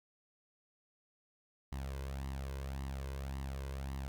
sawtooth tone with flanger, 67.6 Hz, C#2, 43 cents flat, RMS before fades -41 dBFS, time 1.72-4.08 s, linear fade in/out 0 ms, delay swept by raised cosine 1 to 2 ms, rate 1.8 Hz, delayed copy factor +0.6, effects none

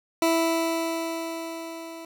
20% pulse tone with level ramp, 329.6 Hz, E4, in tune, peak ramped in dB -14 to -33 dBFS, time 0.22-2.05 s, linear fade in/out 2 ms, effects none

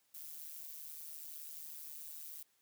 violet noise with amplitude modulation, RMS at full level -45 dBFS, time 0.14-2.43 s, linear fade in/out 5 ms, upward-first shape sine, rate 152 Hz, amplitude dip 85%, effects white hiss -75 dBFS RMS until 2.61 s + high-pass 100 Hz 12 dB/octave

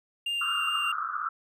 triangle tone with vibrato, 2794 Hz, F7, in tune, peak -26 dBFS, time 0.26-0.92 s, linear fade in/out 5 ms, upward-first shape triangle, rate 4.6 Hz, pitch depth 10 cents each way
pink band-pass noise, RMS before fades -32 dBFS, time 0.41-1.29 s, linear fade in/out 5 ms, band 1200 to 1400 Hz, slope 96 dB/octave
effects none

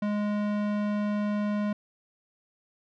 square tone with low-pass filter, 207.7 Hz, G#3, in tune, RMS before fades -28 dBFS, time 0.02-1.73 s, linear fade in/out 5 ms, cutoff 2300 Hz, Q 0.52, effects none

